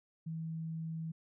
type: tone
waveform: sine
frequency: 161.9 Hz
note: E3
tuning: 31 cents flat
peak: -37 dBFS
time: 0.26-1.12 s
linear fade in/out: 10 ms
effects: none